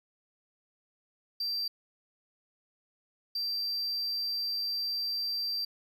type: tone bursts at uneven times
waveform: triangle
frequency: 4699 Hz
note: D8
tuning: in tune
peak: -29 dBFS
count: 2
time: 1.4-1.68 / 3.35-5.65 s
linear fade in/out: 5 ms
effects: 11-bit